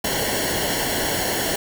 pink noise with comb filter, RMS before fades -23 dBFS, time 0.04-1.56 s, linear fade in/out 5 ms, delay 0.81 ms, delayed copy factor -0.75, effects none

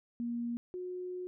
sine tone pair in turn, 236.8 / 363.1 Hz, A#3 / F#4, +27 / -33 cents, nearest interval perfect fifth, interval 740 cents, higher second, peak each -33 / -37 dBFS, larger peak first, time 0.2-0.57 / 0.74-1.27 s, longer second, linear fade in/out 0 ms, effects none

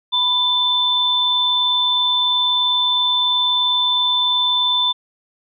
sine tone pair together, 991 / 3532 Hz, B5 / A7, +6 / +6 cents, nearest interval octave + minor seventh, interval 2200 cents, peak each -22 / -15 dBFS, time 0.12-4.93 s, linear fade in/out 20 ms, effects none

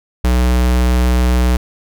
square tone, 61.74 Hz, B1, in tune, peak -11 dBFS, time 0.24-1.57 s, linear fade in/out 5 ms, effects none

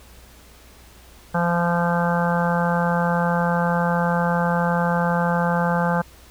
harmonic tone, 172.3 Hz, F3, 23 cents flat, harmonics 1 / 3 / 4 / 5 / 6 / 7 / 8 / 9, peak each -21 / -25 / -29 / -25 / -32 / -30 / -33 / -28 dBFS, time 1.34-6.02 s, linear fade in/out 10 ms, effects added 60 Hz sine -48 dBFS peak until 6.3 s + pink hiss -49 dBFS RMS until 6.3 s

